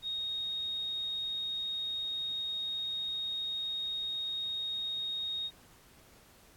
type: tone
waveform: sine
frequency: 3732 Hz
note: A#7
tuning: 1 cent sharp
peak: -33 dBFS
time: 0.02-5.51 s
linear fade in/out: 50 ms
effects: pink hiss -60 dBFS RMS until 6.56 s + AAC 64 kbps